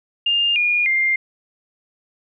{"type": "tone with pitch steps", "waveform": "sine", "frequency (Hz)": [2811, 2433, 2106], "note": ["F7", "D#7", "C7"], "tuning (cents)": [11, -39, 11], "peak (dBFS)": -15, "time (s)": [0.26, 1.16], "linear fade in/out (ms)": 5, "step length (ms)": 300, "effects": []}